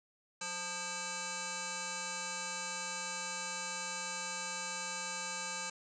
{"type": "tone with frequency modulation", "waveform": "sine", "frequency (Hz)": 2637, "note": "E7", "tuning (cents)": 0, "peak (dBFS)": -37, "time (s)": [0.41, 5.7], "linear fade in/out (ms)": 5, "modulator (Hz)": 705, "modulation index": 7.1, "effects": []}